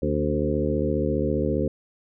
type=harmonic tone with a mistuned harmonic; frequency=74.9 Hz; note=D2; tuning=35 cents sharp; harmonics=1 / 2 / 3 / 4 / 5 / 6 / 7; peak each=-29 / -29 / -29 / -29 / -29 / -29 / -29 dBFS; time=0.02-1.68 s; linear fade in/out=5 ms; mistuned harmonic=4; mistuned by=-45 cents; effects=none